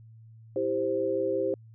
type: chord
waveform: sine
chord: C major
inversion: first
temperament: just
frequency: 327 / 392.4 / 523.3 Hz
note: E4 / G4 / C5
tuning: -14 / +2 / 0 cents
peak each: -33 / -29 / -28 dBFS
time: 0.56-1.54 s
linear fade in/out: 2 ms
effects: added 112 Hz sine -48 dBFS peak until 1.74 s